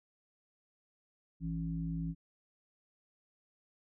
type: harmonic tone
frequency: 55 Hz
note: A1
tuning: in tune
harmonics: 1 / 3 / 5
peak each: -42 / -35 / -43 dBFS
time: 1.4-2.15 s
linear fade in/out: 50 ms
effects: none